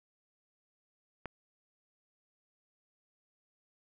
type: click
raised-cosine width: 0.5 ms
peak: -24 dBFS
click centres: 1.257 s
effects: none